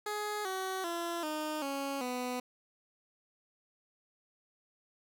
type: tone with pitch steps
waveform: 15% pulse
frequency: 419.3 / 377.9 / 340.6 / 306.9 / 276.6 / 249.3 Hz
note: G#4 / F#4 / F4 / D#4 / C#4 / B3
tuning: +17 / +37 / -43 / -24 / -4 / +16 cents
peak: -28 dBFS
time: 0.06-2.4 s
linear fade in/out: 5 ms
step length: 390 ms
effects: none